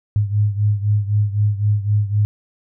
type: beating tone pair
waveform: sine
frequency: 103 / 106.9 Hz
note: G#2 / A2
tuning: -14 / -49 cents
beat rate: 3.9 Hz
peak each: -16 / -20 dBFS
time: 0.16-2.25 s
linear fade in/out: 0 ms
effects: none